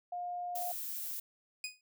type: tone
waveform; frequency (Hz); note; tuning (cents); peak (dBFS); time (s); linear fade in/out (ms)
sine; 710; F5; +28; -36; 0.12-0.72; 5
type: noise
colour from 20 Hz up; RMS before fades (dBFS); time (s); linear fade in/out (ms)
violet; -40; 0.55-1.2; 5
type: tone with exponential decay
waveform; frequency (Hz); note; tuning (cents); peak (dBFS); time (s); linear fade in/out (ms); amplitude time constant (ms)
20% pulse; 2489; D#7; 0; -29; 1.64-1.81; 2; 35
effects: none